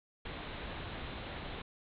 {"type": "low-pass noise", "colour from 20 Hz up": "pink", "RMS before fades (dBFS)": -43, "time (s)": [0.25, 1.62], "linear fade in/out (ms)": 5, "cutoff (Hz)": 4000, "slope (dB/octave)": 96, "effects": []}